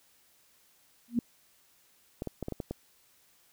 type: tone with exponential growth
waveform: sine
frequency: 236.7 Hz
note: A#3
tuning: 27 cents sharp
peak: -20 dBFS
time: 1.08-1.19 s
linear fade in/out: 2 ms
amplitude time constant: 22 ms
type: clicks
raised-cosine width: 2 ms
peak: -21 dBFS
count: 7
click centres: 2.221 / 2.273 / 2.427 / 2.484 / 2.523 / 2.602 / 2.71 s
effects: white hiss -65 dBFS RMS until 3.52 s